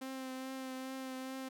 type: tone with vibrato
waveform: sawtooth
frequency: 262 Hz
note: C4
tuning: 2 cents sharp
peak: -37 dBFS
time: 0.01-1.49 s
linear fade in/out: 10 ms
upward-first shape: triangle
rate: 2.4 Hz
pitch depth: 21 cents each way
effects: none